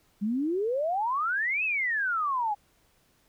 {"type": "exponential two-way sweep", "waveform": "sine", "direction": "up then down", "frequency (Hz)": [196, 2656, 803], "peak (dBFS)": -25, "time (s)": [0.21, 2.55], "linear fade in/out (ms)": 20, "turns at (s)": 1.64, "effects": ["pink hiss -66 dBFS RMS until 3.28 s"]}